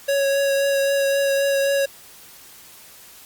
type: tone with vibrato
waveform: square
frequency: 554.4 Hz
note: C#5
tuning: in tune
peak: -18 dBFS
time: 0.08-1.86 s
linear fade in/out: 10 ms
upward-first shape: triangle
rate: 3.8 Hz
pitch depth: 15 cents each way
effects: white hiss -45 dBFS RMS until 3.25 s + Opus 48 kbps